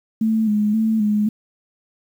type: tone with vibrato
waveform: sine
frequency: 215.4 Hz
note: A3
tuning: 37 cents flat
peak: -15 dBFS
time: 0.21-1.29 s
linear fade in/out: 5 ms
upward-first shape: square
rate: 1.9 Hz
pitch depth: 45 cents each way
effects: 8-bit